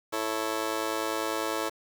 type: chord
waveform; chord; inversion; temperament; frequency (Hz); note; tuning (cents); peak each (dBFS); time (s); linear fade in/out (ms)
20% pulse; A major; second; just; 330 / 440 / 550; E4 / A4 / C#5; +2 / 0 / -14; -28; 0.12-1.7; 20
effects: 8-bit